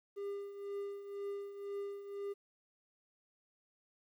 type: tone with tremolo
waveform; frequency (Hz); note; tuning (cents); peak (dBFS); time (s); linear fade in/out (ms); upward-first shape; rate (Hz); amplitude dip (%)
triangle; 401.6; G4; +42; -35; 0.16-2.34; 20; triangle; 2; 70
effects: 12-bit